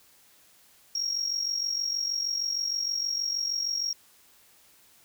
triangle tone with amplitude modulation, 5588 Hz, F8, in tune, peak -21 dBFS, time 0.95-3.93 s, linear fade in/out 5 ms, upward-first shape sine, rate 46.4 Hz, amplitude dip 75%, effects tanh soft clip ceiling -22 dBFS + white hiss -59 dBFS RMS until 5.04 s

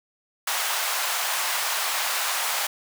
pink high-pass noise, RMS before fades -26 dBFS, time 0.47-2.67 s, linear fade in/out 5 ms, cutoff 750 Hz, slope 24 dB/octave, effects none

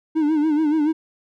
triangle tone with vibrato, 305.9 Hz, D#4, 29 cents flat, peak -14 dBFS, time 0.15-0.93 s, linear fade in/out 20 ms, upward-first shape sine, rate 7 Hz, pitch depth 85 cents each way, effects none

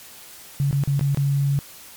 sine tone with dropouts, 140 Hz, C#3, 18 cents sharp, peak -17 dBFS, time 0.6-1.59 s, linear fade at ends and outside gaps 0 ms, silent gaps 0.711-0.728 / 0.837-0.875 / 0.994-1.01 / 1.147-1.173 s, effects white hiss -43 dBFS RMS until 1.96 s + MP3 96 kbps

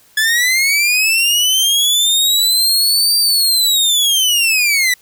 sawtooth linear two-way sweep, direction up then down, 1707 to 4699 to 1949 Hz, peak -8 dBFS, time 0.17-4.94 s, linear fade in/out 5 ms, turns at 3.18 s, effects white hiss -50 dBFS RMS until 5.01 s

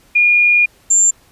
sine tone pair in turn, 2430 / 7295 Hz, D#7 / A#8, -42 / -38 cents, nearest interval octave + perfect fifth, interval 1904 cents, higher second, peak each -8 dBFS, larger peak neither, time 0.15-0.66 / 0.9-1.11 s, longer first, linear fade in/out 10 ms, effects pink hiss -51 dBFS RMS until 1.31 s + resampled to 32000 Hz

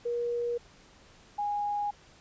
sine tone pair in turn, 476.7 / 823.4 Hz, A#4 / G#5, +39 / -15 cents, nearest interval major sixth, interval 946 cents, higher second, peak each -28 dBFS, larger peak neither, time 0.05-0.58 / 1.38-1.91 s, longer neither, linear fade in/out 10 ms, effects pink hiss -57 dBFS RMS until 2.2 s + resampled to 16000 Hz

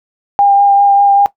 sine tone with vibrato, 802 Hz, G5, 39 cents sharp, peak -5 dBFS, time 0.39-1.26 s, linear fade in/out 0 ms, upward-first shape sine, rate 5.1 Hz, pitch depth 13 cents each way, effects noise-tail reverb RT60 0.1 s tail -17 dB re dry

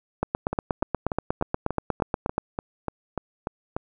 two click trains, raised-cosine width 1 ms, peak -9 / -13 dBFS, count 19 / 12, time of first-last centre 0.23-2.381 / 0.53-3.765 s, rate 8.37 / 3.4 Hz, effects none

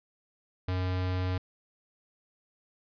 square tone with notch filter, 91.8 Hz, F#2, 13 cents flat, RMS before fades -30 dBFS, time 0.68-1.38 s, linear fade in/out 5 ms, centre 190 Hz, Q 1.8, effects resampled to 11025 Hz

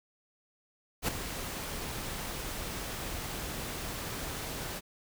pink noise with ADSR envelope, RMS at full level -28 dBFS, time 1.02-4.81 s, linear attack 62 ms, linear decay 6 ms, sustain -10 dB, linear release 35 ms, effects none

